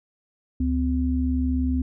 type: tone pair together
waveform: sine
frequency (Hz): 71.73 / 255.6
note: D2 / C4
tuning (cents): -40 / -40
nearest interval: octave + minor seventh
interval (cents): 2200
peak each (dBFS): -23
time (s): 0.6-1.82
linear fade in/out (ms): 5
effects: none